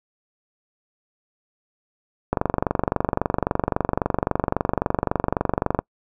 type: click train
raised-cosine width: 1 ms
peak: -5 dBFS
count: 83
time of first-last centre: 2.33-5.79 s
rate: 23.7 Hz
effects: noise-tail reverb RT60 0.1 s tail -26 dB re dry

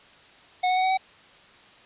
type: tone with pitch steps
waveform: square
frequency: 732 / 738.8 / 745.7 / 752.6 / 759.6 Hz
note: F#5 / F#5 / F#5 / F#5 / F#5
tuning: -19 / -3 / +13 / +29 / +45 cents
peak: -21 dBFS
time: 0.63-0.975 s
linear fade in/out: 10 ms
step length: 69 ms
effects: white hiss -52 dBFS RMS until 1.85 s + resampled to 8000 Hz

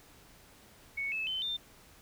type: tone with pitch steps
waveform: sine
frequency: 2217 / 2606 / 3064 / 3602 Hz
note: C#7 / E7 / G7 / A7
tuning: 0 / -20 / -40 / +40 cents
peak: -32 dBFS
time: 0.97-1.57 s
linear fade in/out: 10 ms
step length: 150 ms
effects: pink hiss -58 dBFS RMS until 2.01 s

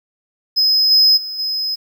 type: tone with level steps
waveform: triangle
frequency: 5080 Hz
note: D#8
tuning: 35 cents sharp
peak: -10 / -7 / -23 / -17 dBFS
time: 0.56-1.76 s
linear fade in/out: 20 ms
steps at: 0.9 / 1.16 / 1.38 s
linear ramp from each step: 20 ms
effects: 8-bit

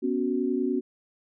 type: chord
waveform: sine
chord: B suspended second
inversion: none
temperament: equal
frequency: 246.9 / 277.2 / 370 Hz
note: B3 / C#4 / F#4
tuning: 0 / 0 / 0 cents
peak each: -28 dBFS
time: 0.02-0.81 s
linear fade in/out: 20 ms
effects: none

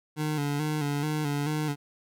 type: tone with vibrato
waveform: 25% pulse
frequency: 148.4 Hz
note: D3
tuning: 18 cents sharp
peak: -23 dBFS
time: 0.16-1.76 s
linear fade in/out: 50 ms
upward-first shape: square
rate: 2.3 Hz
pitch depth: 51 cents each way
effects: none

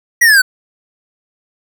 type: linear sweep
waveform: square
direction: down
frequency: 1953 to 1480 Hz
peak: -6 dBFS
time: 0.21-0.42 s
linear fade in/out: 10 ms
effects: none

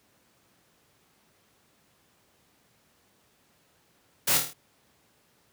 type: noise with echo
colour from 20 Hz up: white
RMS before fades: -24 dBFS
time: 4.27-4.38 s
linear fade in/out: 10 ms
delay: 26 ms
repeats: 6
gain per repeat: -4 dB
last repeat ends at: 4.536 s
effects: pink hiss -65 dBFS RMS until 5.52 s + high-pass 100 Hz 12 dB/octave

